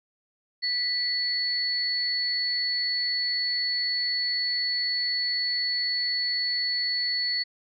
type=tone pair together; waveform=sine; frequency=1968 / 4418 Hz; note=B6 / C#8; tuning=-7 / -7 cents; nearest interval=octave + major second; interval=1400 cents; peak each=-31 / -25 dBFS; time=0.62-7.44 s; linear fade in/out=20 ms; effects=none